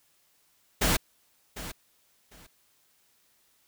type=noise with echo; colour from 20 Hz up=pink; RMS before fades=-24 dBFS; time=0.81-0.97 s; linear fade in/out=10 ms; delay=750 ms; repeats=2; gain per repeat=-14 dB; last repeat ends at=2.47 s; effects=white hiss -67 dBFS RMS until 3.67 s